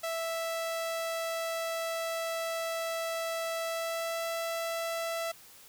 sawtooth tone with pitch glide, 659.3 to 664.3 Hz, E5 to E5, 0 to +13 cents, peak -28 dBFS, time 0.03-5.32 s, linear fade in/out 10 ms, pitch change +13 cents, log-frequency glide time 3.65-4.25 s, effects white hiss -54 dBFS RMS until 5.68 s

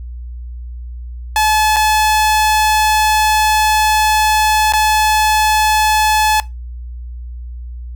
sawtooth tone with dropouts, 860 Hz, A5, 40 cents flat, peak -7 dBFS, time 1.36-6.4 s, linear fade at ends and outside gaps 1 ms, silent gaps 1.762-1.766 / 4.723-4.735 s, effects noise-tail reverb RT60 0.2 s tail -19 dB re dry + added 60 Hz sine -25 dBFS peak until 7.95 s

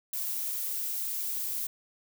violet noise with high-pass filter sweep, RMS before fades -33 dBFS, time 0.13-1.67 s, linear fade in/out 5 ms, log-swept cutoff 690 to 260 Hz, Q 4.9, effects none

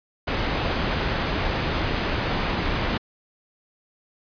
pink low-pass noise, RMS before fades -25 dBFS, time 0.27-2.98 s, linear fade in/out 10 ms, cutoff 3600 Hz, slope 12 dB/octave, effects resampled to 11025 Hz

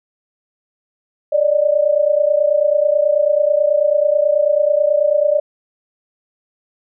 sine tone pair together, 575 / 604.2 Hz, D5 / D5, -37 / +49 cents, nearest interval minor second, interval 86 cents, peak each -15 / -14 dBFS, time 1.32-5.4 s, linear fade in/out 10 ms, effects none

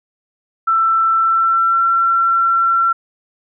sine tone with pitch glide, 1334 to 1355.8 Hz, E6 to E6, +20 to +48 cents, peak -11 dBFS, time 0.67-2.93 s, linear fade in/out 10 ms, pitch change +28 cents, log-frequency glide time 1.15-1.83 s, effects none

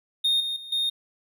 triangle tone with level steps, 3685 Hz, A#7, 21 cents flat, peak -18 / -25 / -36 / -21 dBFS, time 0.24-0.9 s, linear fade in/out 10 ms, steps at 0.4 / 0.56 / 0.72 s, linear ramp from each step 5 ms, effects none

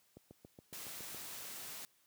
click train, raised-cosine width 2 ms, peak -39 dBFS, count 8, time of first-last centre 0.17-1.146 s, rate 7.17 Hz
white noise, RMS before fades -47 dBFS, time 0.73-1.85 s, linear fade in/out 0 ms
effects white hiss -72 dBFS RMS until 2.06 s + high-pass 80 Hz 12 dB/octave

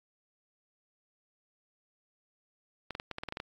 clicks, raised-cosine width 0.3 ms, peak -21 dBFS, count 10, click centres 2.907 / 2.951 / 2.999 / 3.113 / 3.184 / 3.235 / 3.287 / 3.324 / 3.371 / 3.401 s, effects AAC 48 kbps

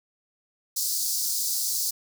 pink high-pass noise, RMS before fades -27 dBFS, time 0.76-1.91 s, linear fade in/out 10 ms, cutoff 4500 Hz, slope 48 dB/octave, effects none

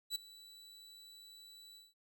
40% pulse tone with ADSR envelope, 3951 Hz, B7, in tune, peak -32 dBFS, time 0.1-1.94 s, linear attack 54 ms, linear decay 9 ms, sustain -21 dB, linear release 180 ms, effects none

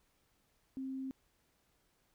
sine tone, 265 Hz, C4, 22 cents sharp, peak -38 dBFS, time 0.77-1.11 s, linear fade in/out 0 ms, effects pink hiss -75 dBFS RMS until 2.14 s

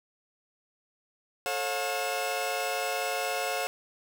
sawtooth tone cluster, 439.5 / 544 / 715 / 2620 Hz, A4 / C#5 / F5 / E7, -2 / -33 / +41 / -11 cents, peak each -33 / -30 / -28 / -34 dBFS, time 1.46-3.67 s, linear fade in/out 0 ms, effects none

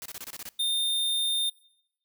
white noise bursts, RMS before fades -39 dBFS, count 8, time 0.02-0.49 s, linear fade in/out 0 ms, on 36 ms, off 26 ms
square tone, 3631 Hz, A#7, 46 cents flat, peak -25 dBFS, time 0.59-1.5 s, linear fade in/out 10 ms
effects noise-tail reverb RT60 0.9 s tail -23 dB re dry

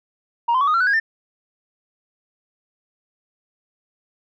sine tone with pitch steps, 940 / 1031 / 1130.8 / 1240.3 / 1360.4 / 1492.2 / 1636.6 / 1795.1 Hz, A#5 / C6 / C#6 / D#6 / F6 / F#6 / G#6 / A6, +14 / -26 / +34 / -6 / -46 / +14 / -26 / +34 cents, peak -13 dBFS, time 0.48-1 s, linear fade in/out 10 ms, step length 65 ms, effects tanh soft clip ceiling -13 dBFS

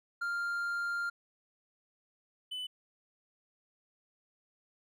triangle tone pair in turn, 1396.9 / 3002 Hz, F6 / F#7, 0 / +24 cents, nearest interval octave + minor second, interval 1324 cents, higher second, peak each -30 / -35 dBFS, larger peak first, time 0.21-1.1 / 2.51-2.67 s, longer first, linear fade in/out 10 ms, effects none

